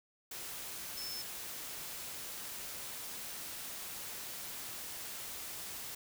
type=tone in noise; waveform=sine; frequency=5274 Hz; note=E8; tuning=in tune; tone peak=-41 dBFS; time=0.97-1.22 s; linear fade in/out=5 ms; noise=white; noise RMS=-44 dBFS; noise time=0.31-5.95 s; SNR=0 dB; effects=none